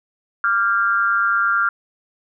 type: tone with amplitude modulation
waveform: sine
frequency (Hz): 1388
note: F6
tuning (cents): -11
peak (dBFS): -11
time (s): 0.44-1.69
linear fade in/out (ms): 2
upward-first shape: sine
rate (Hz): 209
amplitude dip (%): 85
effects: none

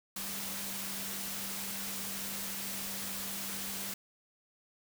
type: tone in noise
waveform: sine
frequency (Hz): 196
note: G3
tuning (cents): 0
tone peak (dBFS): -47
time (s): 0.16-3.94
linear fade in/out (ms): 5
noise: white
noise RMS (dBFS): -39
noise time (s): 0.16-3.94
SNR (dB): -11
effects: none

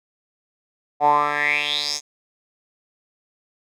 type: tone with band-pass filter sweep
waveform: 10% pulse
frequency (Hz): 146.83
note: D3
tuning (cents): 0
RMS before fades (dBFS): -20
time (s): 1-2.01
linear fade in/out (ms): 50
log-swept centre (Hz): 740 to 6400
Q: 6.7
effects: none

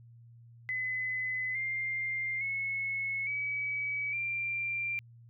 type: tone with pitch steps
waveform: sine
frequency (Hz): 2022 / 2104 / 2190 / 2279 / 2371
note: B6 / C7 / C#7 / C#7 / D7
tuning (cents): +40 / +9 / -22 / +47 / +16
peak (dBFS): -31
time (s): 0.69-4.99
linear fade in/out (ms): 0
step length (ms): 860
effects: added 117 Hz sine -52 dBFS peak until 5.29 s

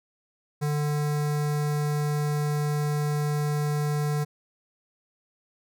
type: tone with notch filter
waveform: square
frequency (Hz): 148.2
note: D3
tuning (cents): +16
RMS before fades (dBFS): -26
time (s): 0.61-4.25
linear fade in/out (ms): 20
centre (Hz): 3000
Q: 1.4
effects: none

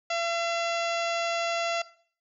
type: harmonic tone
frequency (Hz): 678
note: E5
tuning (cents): +49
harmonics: 1 / 2 / 3 / 4 / 5 / 6 / 7 / 8 / 9 / 10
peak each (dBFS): -29 / -34 / -36 / -35 / -39 / -44 / -40 / -46 / -48 / -45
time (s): 0.1-1.82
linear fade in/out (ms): 5
effects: noise-tail reverb RT60 0.5 s tail -17 dB re dry

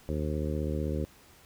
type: harmonic tone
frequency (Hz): 75.8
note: D#2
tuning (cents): -45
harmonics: 1 / 2 / 3 / 4 / 5 / 6 / 7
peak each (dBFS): -32 / -35 / -37 / -38 / -39 / -40 / -40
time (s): 0.09-1.05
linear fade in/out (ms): 0
effects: pink hiss -57 dBFS RMS until 1.45 s

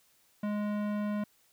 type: tone with tanh clipping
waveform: sine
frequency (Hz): 208.1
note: G#3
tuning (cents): +4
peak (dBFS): -32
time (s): 0.43-1.24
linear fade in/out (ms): 5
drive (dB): 18
effects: white hiss -67 dBFS RMS until 1.52 s

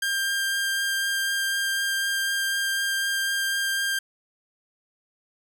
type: tone with vibrato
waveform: sawtooth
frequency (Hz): 1595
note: G6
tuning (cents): +30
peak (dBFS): -20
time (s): 0.02-3.99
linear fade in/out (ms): 5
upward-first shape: triangle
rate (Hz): 4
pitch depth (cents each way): 9
effects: none

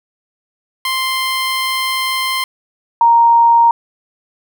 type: tone pair in turn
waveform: 15% pulse / sine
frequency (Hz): 1046.5 / 932.3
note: C6 / A#5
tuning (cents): 0 / 0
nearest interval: major second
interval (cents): 200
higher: first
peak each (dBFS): -9 / -6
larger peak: second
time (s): 0.85-2.44 / 3.01-3.71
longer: first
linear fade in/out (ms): 2
effects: none

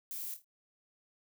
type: noise with echo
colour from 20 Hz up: violet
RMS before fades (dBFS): -41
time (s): 0.11-0.34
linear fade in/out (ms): 0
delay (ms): 26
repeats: 4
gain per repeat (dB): -8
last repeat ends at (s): 0.444
effects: none

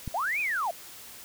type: click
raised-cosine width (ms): 5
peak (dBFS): -21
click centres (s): 0.077
type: linear two-way sweep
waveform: sine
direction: up then down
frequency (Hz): 614 to 2552 to 614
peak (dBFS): -26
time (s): 0.14-0.71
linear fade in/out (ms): 5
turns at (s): 0.4
effects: white hiss -46 dBFS RMS until 1.24 s

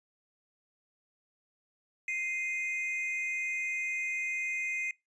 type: tone pair together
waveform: triangle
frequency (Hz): 2093 / 2489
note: C7 / D#7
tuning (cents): 0 / 0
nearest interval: minor third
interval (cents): 300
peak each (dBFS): -32 / -33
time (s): 2.08-4.91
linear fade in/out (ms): 2
effects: noise-tail reverb RT60 0.2 s tail -23 dB re dry + resampled to 22050 Hz

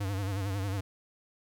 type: tone with vibrato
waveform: square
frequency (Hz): 98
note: G2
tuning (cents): 0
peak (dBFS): -31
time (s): 0-0.81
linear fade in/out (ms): 10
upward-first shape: sine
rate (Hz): 11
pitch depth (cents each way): 82
effects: 12-bit

